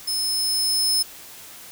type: tone with level ramp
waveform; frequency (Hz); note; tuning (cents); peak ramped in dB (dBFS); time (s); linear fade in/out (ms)
sawtooth; 5210; E8; -21; -20 to -15; 0.07-1.03; 10
effects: white hiss -42 dBFS RMS until 1.71 s